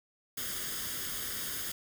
white noise with comb filter, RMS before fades -37 dBFS, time 0.37-1.72 s, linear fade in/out 5 ms, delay 0.6 ms, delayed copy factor +0.65, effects none

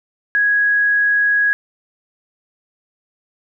sine tone, 1661.2 Hz, G#6, in tune, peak -12 dBFS, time 0.35-1.53 s, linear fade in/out 0 ms, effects none

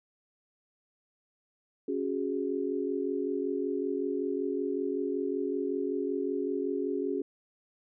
sine chord, C# suspended fourth, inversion none, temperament equal, 277.2 / 370 / 415.3 Hz, C#4 / F#4 / G#4, 0 / 0 / 0 cents, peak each -33 dBFS, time 1.88-7.22 s, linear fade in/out 5 ms, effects none

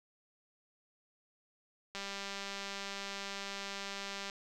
click train, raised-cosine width 0.2 ms, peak -24 dBFS, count 466, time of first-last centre 1.95-4.298 s, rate 198 Hz, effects none

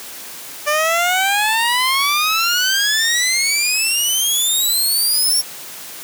15% pulse exponential sweep, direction up, 587.3 to 5588 Hz, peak -8 dBFS, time 0.66-5.42 s, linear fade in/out 20 ms, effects white hiss -33 dBFS RMS until 6.03 s + high-pass 150 Hz 12 dB/octave

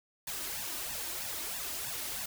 white noise with flanger, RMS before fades -38 dBFS, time 0.27-2.26 s, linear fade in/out 5 ms, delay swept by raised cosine 1.1 to 3.3 ms, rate 3.1 Hz, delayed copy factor +0.8, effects none

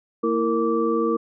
sine tone cluster, 228.8 / 329.7 / 462.6 / 1163 Hz, A#3 / E4 / A#4 / D6, -32 / 0 / -13 / -17 cents, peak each -26 / -24 / -22 / -27 dBFS, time 0.23-1.17 s, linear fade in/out 10 ms, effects none

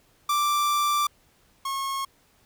45% pulse tone pair in turn, 1174.7 / 1088.1 Hz, D6 / C#6, 0 / -33 cents, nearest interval minor second, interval 133 cents, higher first, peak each -21 / -27 dBFS, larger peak first, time 0.29-1.07 / 1.65-2.05 s, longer first, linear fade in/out 5 ms, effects pink hiss -62 dBFS RMS until 2.45 s

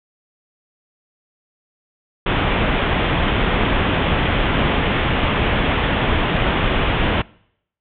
pink low-pass noise, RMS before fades -18 dBFS, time 2.26-7.22 s, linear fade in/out 5 ms, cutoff 3500 Hz, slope 96 dB/octave, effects noise-tail reverb RT60 0.7 s tail -24 dB re dry

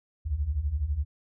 sine beating tone pair, 65 / 77 Hz, C2 / D#2, -11 / -17 cents, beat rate 12 Hz, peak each -31 / -27 dBFS, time 0.25-1.05 s, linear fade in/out 20 ms, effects none

